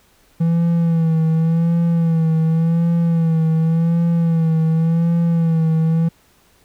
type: tone with vibrato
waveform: triangle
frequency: 164.81 Hz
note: E3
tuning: in tune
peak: -11 dBFS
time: 0.4-6.09 s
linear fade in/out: 10 ms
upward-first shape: sine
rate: 0.89 Hz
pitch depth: 46 cents each way
effects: pink hiss -55 dBFS RMS until 6.64 s